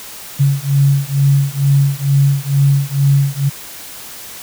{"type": "beating tone pair", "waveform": "sine", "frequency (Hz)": [138.4, 140.6], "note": ["C#3", "C#3"], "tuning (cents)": [-2, 25], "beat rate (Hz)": 2.2, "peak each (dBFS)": -13, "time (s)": [0.39, 3.5], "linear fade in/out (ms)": 20, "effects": ["white hiss -32 dBFS RMS until 4.42 s"]}